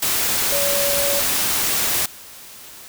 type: tone in noise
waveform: sine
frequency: 566 Hz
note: C#5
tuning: 36 cents sharp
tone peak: -22 dBFS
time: 0.52-1.2 s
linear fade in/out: 5 ms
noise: white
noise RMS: -20 dBFS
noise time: 0.02-2.06 s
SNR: -5 dB
effects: white hiss -40 dBFS RMS until 2.88 s